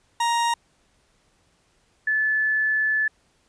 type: tone pair in turn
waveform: 40% pulse / sine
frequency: 937 / 1735.4 Hz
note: A#5 / A6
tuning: +9 / -24 cents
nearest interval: major seventh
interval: 1067 cents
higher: second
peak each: -19 dBFS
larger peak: neither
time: 0.2-0.54 / 2.07-3.08 s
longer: second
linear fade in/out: 5 ms
effects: pink hiss -64 dBFS RMS until 3.48 s + resampled to 22050 Hz